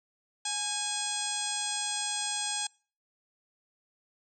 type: harmonic tone with a mistuned harmonic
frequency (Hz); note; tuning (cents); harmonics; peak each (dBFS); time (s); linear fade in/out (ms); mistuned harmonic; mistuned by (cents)
836; G#5; +11; 1 / 2 / 3 / 4 / 5 / 6 / 7 / 8 / 9 / 10; -39 / -43 / -43 / -37 / -42 / -40 / -44 / -40 / -41 / -36; 0.45-2.67; 5; 2; -52
effects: noise-tail reverb RT60 0.4 s tail -26 dB re dry